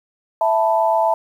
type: chord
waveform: sine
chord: E suspended fourth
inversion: none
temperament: equal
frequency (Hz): 659.3 / 880 / 987.8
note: E5 / A5 / B5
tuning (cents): 0 / 0 / 0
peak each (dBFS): -17 / -17 / -23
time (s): 0.41-1.14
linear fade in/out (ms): 2
effects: 8-bit